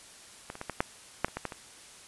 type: clicks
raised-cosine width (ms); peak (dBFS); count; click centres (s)
0.5; -22 / -27 / -21 / -18 / -10 / -9 / -29 / -18 / -17 / -24; 10; 0.501 / 0.554 / 0.614 / 0.697 / 0.805 / 1.246 / 1.283 / 1.37 / 1.453 / 1.522
effects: white hiss -51 dBFS RMS until 2.07 s + resampled to 24000 Hz